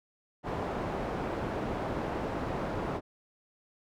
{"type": "low-pass noise", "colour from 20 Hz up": "white", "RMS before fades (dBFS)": -34, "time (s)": [0.43, 3.01], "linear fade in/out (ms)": 50, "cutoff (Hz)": 710, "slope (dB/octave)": 12, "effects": []}